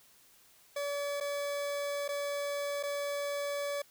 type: tone with dropouts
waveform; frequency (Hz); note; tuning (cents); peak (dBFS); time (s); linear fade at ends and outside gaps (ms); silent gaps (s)
40% pulse; 572; D5; -46; -32; 0.76-3.82; 5; 1.202-1.208 / 2.08-2.088 / 2.829-2.834
effects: white hiss -62 dBFS RMS until 3.9 s